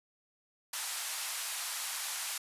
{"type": "band-pass noise", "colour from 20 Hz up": "white", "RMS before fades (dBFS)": -38, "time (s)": [0.73, 2.38], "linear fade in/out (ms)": 5, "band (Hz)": [760, 12000], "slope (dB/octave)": 24, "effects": ["resampled to 32000 Hz"]}